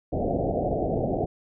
white low-pass noise, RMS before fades -26 dBFS, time 0.12-1.26 s, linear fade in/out 10 ms, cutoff 740 Hz, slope 96 dB/octave, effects none

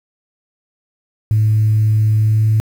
sine tone with pitch glide, 108.1 to 109.1 Hz, A2 to A2, -30 to -14 cents, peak -9 dBFS, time 1.31-2.6 s, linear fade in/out 0 ms, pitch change +16 cents, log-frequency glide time 2.17-2.45 s, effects tanh soft clip ceiling -6 dBFS + 7-bit

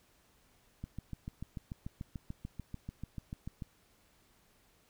click train, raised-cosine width 5 ms, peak -28 dBFS, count 20, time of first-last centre 0.84-3.622 s, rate 6.83 Hz, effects pink hiss -68 dBFS RMS until 4.89 s

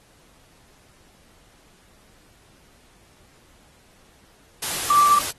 sine tone in noise, 1170 Hz, D6, 7 cents flat, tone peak -13 dBFS, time 4.9-5.19 s, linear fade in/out 5 ms, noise white, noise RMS -27 dBFS, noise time 4.62-5.31 s, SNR +11 dB, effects pink hiss -56 dBFS RMS until 5.38 s + AAC 32 kbps

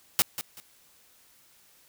white noise with echo, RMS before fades -21 dBFS, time 0.19-0.22 s, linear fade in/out 0 ms, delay 190 ms, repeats 2, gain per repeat -12 dB, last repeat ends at 0.6 s, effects white hiss -60 dBFS RMS until 1.88 s

